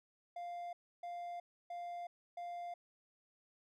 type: tone bursts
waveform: triangle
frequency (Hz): 698.5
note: F5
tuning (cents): 0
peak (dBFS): -40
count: 4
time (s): 0.36-2.74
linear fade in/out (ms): 5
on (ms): 370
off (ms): 300
effects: none